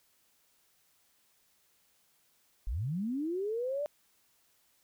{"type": "linear sweep", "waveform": "sine", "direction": "up", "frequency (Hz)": [39.19, 600], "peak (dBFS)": -31, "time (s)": [2.67, 3.86], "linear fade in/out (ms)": 0, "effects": ["white hiss -70 dBFS RMS until 4.83 s"]}